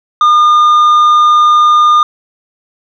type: tone with tanh clipping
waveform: triangle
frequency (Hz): 1213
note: D#6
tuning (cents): -44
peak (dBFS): -5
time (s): 0.21-2.03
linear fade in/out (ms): 2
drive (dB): 9
effects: none